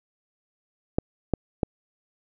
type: clicks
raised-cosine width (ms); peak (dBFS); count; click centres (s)
2; -8; 3; 0.985 / 1.337 / 1.632
effects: none